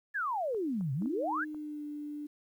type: exponential two-way sweep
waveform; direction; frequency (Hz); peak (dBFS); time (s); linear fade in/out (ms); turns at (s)
sine; down then up; 1779 to 126 to 1779; -30; 0.14-1.45; 20; 0.93
type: clicks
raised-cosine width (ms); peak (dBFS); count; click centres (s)
1; -39; 5; 0.547 / 0.81 / 1.022 / 1.059 / 1.546
type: tone with pitch glide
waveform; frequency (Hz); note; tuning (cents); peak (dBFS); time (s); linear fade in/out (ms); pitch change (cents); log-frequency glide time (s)
sine; 311.3 to 295.5; D#4 to D4; +1 to +11; -37; 1.01-2.27; 10; -90; 1.26-1.85
effects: 11-bit